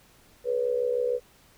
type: tone with amplitude modulation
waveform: sine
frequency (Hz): 490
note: B4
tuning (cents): -14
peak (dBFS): -20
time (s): 0.44-1.2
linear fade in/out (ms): 50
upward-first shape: sine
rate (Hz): 66.5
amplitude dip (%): 75
effects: pink hiss -58 dBFS RMS until 1.57 s